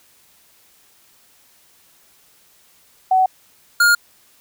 sine / square tone pair in turn, 751 / 1417.7 Hz, F#5 / F6, +26 / +26 cents, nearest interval major seventh, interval 1100 cents, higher second, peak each -11 dBFS, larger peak neither, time 3.11-3.26 / 3.8-3.95 s, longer neither, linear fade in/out 5 ms, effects white hiss -54 dBFS RMS until 4.4 s

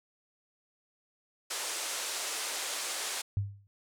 white band-pass noise, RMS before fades -36 dBFS, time 1.5-3.22 s, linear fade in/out 10 ms, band 370 to 9600 Hz, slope 24 dB/octave
sine tone with exponential decay, 100.1 Hz, G2, 37 cents sharp, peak -24 dBFS, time 3.37-3.67 s, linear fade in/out 0 ms, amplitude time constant 65 ms
effects none

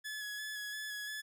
sawtooth tone with vibrato, 1700 Hz, G#6, 40 cents sharp, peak -36 dBFS, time 0.04-1.22 s, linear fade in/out 20 ms, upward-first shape square, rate 2.9 Hz, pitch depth 19 cents each way, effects none

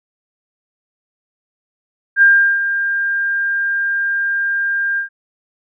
sine tone with ADSR envelope, 1600 Hz, G6, 35 cents sharp, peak -5 dBFS, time 2.16-5.09 s, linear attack 58 ms, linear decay 370 ms, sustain -10 dB, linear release 110 ms, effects none

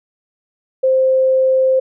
sine tone, 523.3 Hz, C5, in tune, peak -10 dBFS, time 0.83-1.8 s, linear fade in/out 10 ms, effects none

